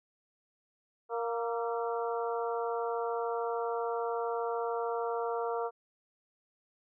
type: harmonic tone with a mistuned harmonic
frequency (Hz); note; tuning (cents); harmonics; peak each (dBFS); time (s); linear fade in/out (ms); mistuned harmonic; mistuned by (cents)
233.1; A#3; 0; 2 / 3 / 4 / 5 / 6; -33 / -37 / -39 / -41 / -43; 1.09-5.71; 50; 6; -45
effects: none